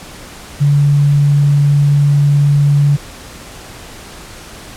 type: tone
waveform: sine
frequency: 143.7 Hz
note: D3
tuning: 37 cents flat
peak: -7 dBFS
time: 0.6-2.97 s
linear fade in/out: 20 ms
effects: pink hiss -33 dBFS RMS until 4.76 s + low-pass 11000 Hz 12 dB/octave